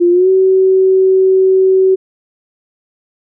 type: tone with pitch glide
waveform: sine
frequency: 349.2 to 378.6 Hz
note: F4 to F#4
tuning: 0 to +40 cents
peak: -6 dBFS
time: 0-1.96 s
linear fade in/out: 20 ms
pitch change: +140 cents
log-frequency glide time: 0.11-0.29 s
effects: none